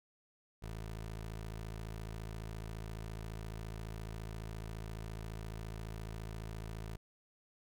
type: tone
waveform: 20% pulse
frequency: 54.5 Hz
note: A1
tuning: 16 cents flat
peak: -37 dBFS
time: 0.62-6.97 s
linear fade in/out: 10 ms
effects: none